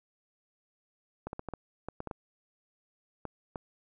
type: clicks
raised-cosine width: 1 ms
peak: -23 dBFS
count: 11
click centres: 1.27 / 1.331 / 1.394 / 1.487 / 1.537 / 1.886 / 2.004 / 2.073 / 2.112 / 3.253 / 3.558 s
effects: none